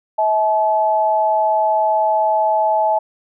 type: tone pair together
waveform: sine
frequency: 644.3 / 860 Hz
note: E5 / A5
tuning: -40 / -40 cents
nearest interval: perfect fourth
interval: 500 cents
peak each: -17 / -15 dBFS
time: 0.18-2.99 s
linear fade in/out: 10 ms
effects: none